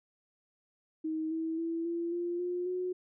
sine tone with pitch steps, 316 / 323.6 / 331.3 / 339.3 / 347.4 / 355.7 / 364.2 Hz, D#4 / E4 / E4 / F4 / F4 / F4 / F#4, +27 / -32 / +9 / -50 / -9 / +32 / -27 cents, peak -31 dBFS, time 1.04-2.93 s, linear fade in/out 10 ms, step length 270 ms, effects none

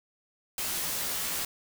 white noise with comb filter, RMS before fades -32 dBFS, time 0.58-1.45 s, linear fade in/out 2 ms, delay 15 ms, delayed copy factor -0.7, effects none

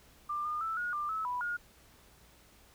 sine tone with pitch steps, 1190 / 1214 / 1321 / 1442 / 1191 / 1300 / 987 / 1429 Hz, D6 / D#6 / E6 / F#6 / D6 / E6 / B5 / F6, +22 / -43 / +3 / -45 / +24 / -24 / -1 / +39 cents, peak -32 dBFS, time 0.29-1.57 s, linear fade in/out 10 ms, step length 160 ms, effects added 60 Hz sine -67 dBFS peak until 2.74 s + pink hiss -61 dBFS RMS until 2.74 s

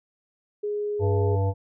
sine tone, 415.3 Hz, G#4, in tune, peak -25 dBFS, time 0.63-1.36 s, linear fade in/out 10 ms
harmonic tone, 97.4 Hz, G2, 11 cents flat, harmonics 1 / 3 / 5 / 7 / 9, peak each -21 / -37 / -30 / -36 / -35 dBFS, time 0.99-1.54 s, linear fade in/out 50 ms
effects none

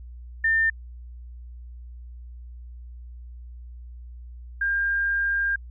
sine tone pair in turn, 1800 / 1603.6 Hz, A6 / G6, +39 / +39 cents, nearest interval major second, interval 200 cents, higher first, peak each -18 / -21 dBFS, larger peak first, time 0.44-0.7 / 4.61-5.56 s, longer second, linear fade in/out 5 ms, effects added 60 Hz sine -38 dBFS peak until 5.7 s

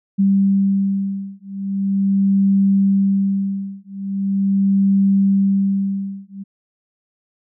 sine beating tone pair, 195.9 / 196.31 Hz, G3 / G3, -1 / +3 cents, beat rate 0.41 Hz, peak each -17 dBFS, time 0.18-6.44 s, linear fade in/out 20 ms, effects none

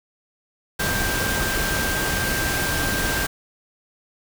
sine tone in noise, 1580 Hz, G6, 13 cents sharp, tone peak -26 dBFS, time 0.79-3.27 s, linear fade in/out 10 ms, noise pink, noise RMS -24 dBFS, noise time 0.79-3.27 s, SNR -5 dB, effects none

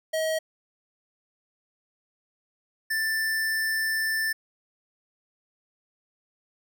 square tone pair in turn, 636 / 1771 Hz, D#5 / A6, +38 / +11 cents, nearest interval octave + tritone, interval 1773 cents, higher second, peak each -25 dBFS, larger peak neither, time 0.13-0.39 / 2.9-4.33 s, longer second, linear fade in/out 10 ms, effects none

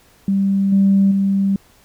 sine tone with level steps, 196 Hz, G3, in tune, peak -13 / -9 / -13 dBFS, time 0.28-1.56 s, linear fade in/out 2 ms, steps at 0.72 / 1.11 s, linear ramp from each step 5 ms, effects tanh soft clip ceiling -5 dBFS + pink hiss -52 dBFS RMS until 1.84 s

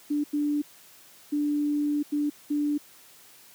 sine tone bursts at uneven times, 293.7 Hz, D4, in tune, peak -23 dBFS, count 5, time 0.1-0.24 / 0.33-0.62 / 1.32-2.03 / 2.12-2.3 / 2.5-2.78 s, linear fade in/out 10 ms, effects white hiss -53 dBFS RMS until 3.54 s + high-pass 100 Hz 12 dB/octave

